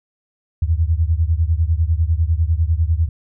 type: beating tone pair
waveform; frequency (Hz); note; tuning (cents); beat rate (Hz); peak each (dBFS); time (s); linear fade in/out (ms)
sine; 77.78 / 87.78; D#2 / F2; 0 / +9; 10; -16 / -18; 0.62-3.09; 5
effects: none